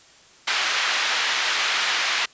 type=band-pass noise; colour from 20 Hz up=pink; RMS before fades=-23 dBFS; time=0.47-2.26 s; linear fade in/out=10 ms; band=1500 to 4200 Hz; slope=12 dB/octave; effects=white hiss -51 dBFS RMS until 2.33 s + resampled to 16000 Hz